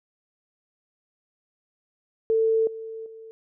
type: tone with level steps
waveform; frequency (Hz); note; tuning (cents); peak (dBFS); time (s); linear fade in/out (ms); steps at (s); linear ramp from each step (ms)
sine; 446.3; A4; +25; -18 / -33 / -40; 2.3-3.31; 0; 2.67 / 3.06; 2
effects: none